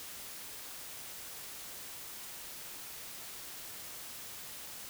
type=silence; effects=white hiss -46 dBFS RMS until 4.89 s